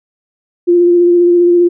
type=tone with vibrato; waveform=sine; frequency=349.2 Hz; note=F4; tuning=in tune; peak=-5 dBFS; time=0.67-1.69 s; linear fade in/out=20 ms; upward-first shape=sine; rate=15 Hz; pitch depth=19 cents each way; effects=none